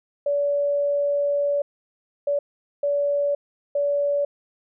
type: tone bursts at uneven times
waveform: sine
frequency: 573 Hz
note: D5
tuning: 43 cents flat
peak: -19 dBFS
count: 4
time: 0.26-1.62 / 2.27-2.39 / 2.83-3.35 / 3.75-4.25 s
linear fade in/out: 5 ms
effects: none